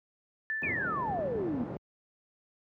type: tone with exponential decay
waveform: sine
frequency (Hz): 1760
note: A6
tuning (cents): 0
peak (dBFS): -29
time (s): 0.5-1.65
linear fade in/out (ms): 0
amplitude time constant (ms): 250
type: band-pass noise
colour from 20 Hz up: pink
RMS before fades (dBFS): -39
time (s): 0.62-1.77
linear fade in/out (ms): 0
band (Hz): 120 to 630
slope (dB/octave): 12
type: exponential sweep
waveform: sine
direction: down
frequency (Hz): 2545 to 225.2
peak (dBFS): -30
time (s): 0.63-1.64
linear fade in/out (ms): 5
type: clicks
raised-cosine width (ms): 3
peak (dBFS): -28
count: 5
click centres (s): 1.1 / 1.19 / 1.356 / 1.54 / 1.611
effects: high-pass 60 Hz 12 dB/octave